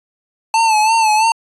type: tone with vibrato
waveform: square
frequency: 880 Hz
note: A5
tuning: in tune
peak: -11 dBFS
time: 0.54-1.32 s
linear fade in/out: 2 ms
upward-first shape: sine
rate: 3 Hz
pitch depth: 63 cents each way
effects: resampled to 24000 Hz